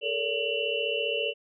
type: tone cluster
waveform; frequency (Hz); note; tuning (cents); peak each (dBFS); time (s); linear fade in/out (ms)
sine; 426.8 / 461.8 / 570 / 2730 / 2949; G#4 / A#4 / C#5 / F7 / F#7; +47 / -16 / +48 / -40 / -6; -34 / -32 / -33 / -32 / -32; 0.01-1.34; 50
effects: none